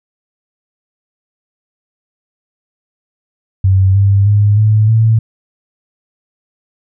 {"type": "tone with pitch steps", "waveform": "sine", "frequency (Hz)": [95.4, 99.28, 103.32, 107.52, 111.89], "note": ["G2", "G2", "G#2", "A2", "A2"], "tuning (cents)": [-47, 22, -8, -39, 29], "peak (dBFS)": -6, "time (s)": [3.64, 5.19], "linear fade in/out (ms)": 5, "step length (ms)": 310, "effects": []}